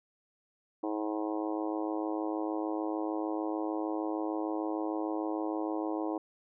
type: harmonic tone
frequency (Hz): 106.6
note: G#2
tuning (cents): +46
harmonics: 3 / 4 / 5 / 6 / 7 / 8 / 9 / 10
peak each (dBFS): -33 / -40 / -40 / -44 / -41 / -45 / -44 / -48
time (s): 0.83-6.18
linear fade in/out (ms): 5
effects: none